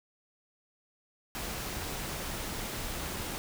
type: noise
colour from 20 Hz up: pink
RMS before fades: -37 dBFS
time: 1.35-3.38 s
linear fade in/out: 0 ms
effects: none